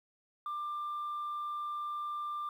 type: tone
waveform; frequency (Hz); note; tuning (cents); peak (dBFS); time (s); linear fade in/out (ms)
sine; 1189; D6; +21; -33; 0.46-2.49; 2
effects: tanh soft clip ceiling -33 dBFS + 11-bit